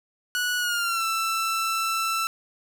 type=tone with pitch glide; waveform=sawtooth; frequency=1469 to 1331.6 Hz; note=F#6 to E6; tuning=-13 to +17 cents; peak=-20 dBFS; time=0.35-2.27 s; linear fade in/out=0 ms; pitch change=-170 cents; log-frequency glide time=0.58-1.05 s; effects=none